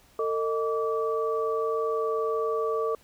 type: tone cluster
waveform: sine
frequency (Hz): 450.2 / 620 / 1153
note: A4 / D#5 / D6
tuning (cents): +40 / -6 / -32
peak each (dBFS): -26 / -33 / -31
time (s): 0.19-2.95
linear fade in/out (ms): 2
effects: pink hiss -59 dBFS RMS until 3.03 s